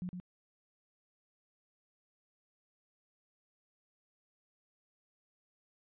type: tone with echo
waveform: sine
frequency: 180 Hz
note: F#3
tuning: 47 cents flat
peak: -36 dBFS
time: 0.02-0.09 s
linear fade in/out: 0 ms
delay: 110 ms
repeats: 1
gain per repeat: -4 dB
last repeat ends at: 0.2 s
effects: resampled to 8000 Hz